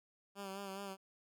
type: tone with vibrato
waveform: 10% pulse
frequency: 196 Hz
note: G3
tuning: in tune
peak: -35 dBFS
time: 0.35-0.97 s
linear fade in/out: 50 ms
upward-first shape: sine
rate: 4.8 Hz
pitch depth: 43 cents each way
effects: none